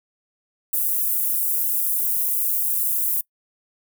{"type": "high-pass noise", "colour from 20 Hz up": "pink", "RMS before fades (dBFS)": -22, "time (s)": [0.73, 3.21], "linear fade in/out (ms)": 5, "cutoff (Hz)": 12000, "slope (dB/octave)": 24, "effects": ["noise-tail reverb RT60 0.1 s tail -24 dB re dry"]}